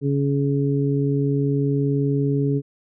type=harmonic tone; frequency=140.4 Hz; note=C#3; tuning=22 cents sharp; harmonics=1 / 2 / 3; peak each=-20 / -23 / -25 dBFS; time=0.01-2.62 s; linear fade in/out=50 ms; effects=none